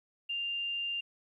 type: tone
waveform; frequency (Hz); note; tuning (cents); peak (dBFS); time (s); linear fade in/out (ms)
sine; 2794; F7; 0; -32; 0.29-1.01; 10
effects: 12-bit